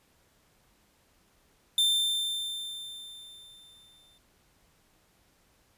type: tone with exponential decay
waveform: 45% pulse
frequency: 3574 Hz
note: A7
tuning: 26 cents sharp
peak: -21 dBFS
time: 1.78-4.18 s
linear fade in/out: 2 ms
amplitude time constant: 520 ms
effects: pink hiss -66 dBFS RMS until 5.77 s + resampled to 32000 Hz